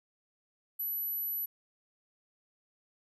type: tone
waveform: sine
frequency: 11840 Hz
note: F#9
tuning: in tune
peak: -32 dBFS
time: 0.79-1.46 s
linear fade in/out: 10 ms
effects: none